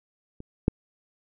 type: clicks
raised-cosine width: 3 ms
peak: -27 / -6 dBFS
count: 2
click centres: 0.404 / 0.681 s
effects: none